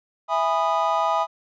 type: chord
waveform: triangle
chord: E major seventh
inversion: none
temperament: just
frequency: 659.3 / 824.1 / 988.9 / 1236.1 Hz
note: E5 / G#5 / B5 / D#6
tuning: 0 / -14 / +2 / -12 cents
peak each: -23 dBFS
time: 0.28-1.27 s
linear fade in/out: 50 ms
effects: resampled to 16000 Hz